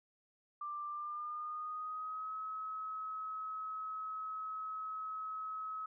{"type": "tone with pitch glide", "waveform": "sine", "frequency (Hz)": [1183, 1282.6], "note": ["D6", "E6"], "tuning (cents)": [12, -48], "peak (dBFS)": -39, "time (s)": [0.61, 5.86], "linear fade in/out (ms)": 5, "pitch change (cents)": 140, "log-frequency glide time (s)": [0.88, 2.34], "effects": []}